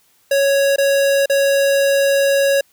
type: tone with dropouts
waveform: square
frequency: 554.4 Hz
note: C#5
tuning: in tune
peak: -13 dBFS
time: 0.31-2.61 s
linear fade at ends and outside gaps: 5 ms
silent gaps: 0.761-0.782 / 1.259-1.297 s
effects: white hiss -57 dBFS RMS until 2.72 s